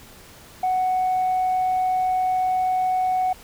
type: tone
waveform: sine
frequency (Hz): 742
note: F#5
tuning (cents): +5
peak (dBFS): -17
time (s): 0.63-3.33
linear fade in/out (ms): 5
effects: tanh soft clip ceiling -16 dBFS + pink hiss -46 dBFS RMS until 3.43 s